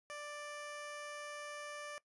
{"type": "tone", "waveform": "15% pulse", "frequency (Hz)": 589, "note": "D5", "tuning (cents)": 5, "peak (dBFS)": -38, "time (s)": [0.1, 1.98], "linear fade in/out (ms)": 0, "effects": ["noise-tail reverb RT60 0.1 s tail -20 dB re dry", "resampled to 24000 Hz"]}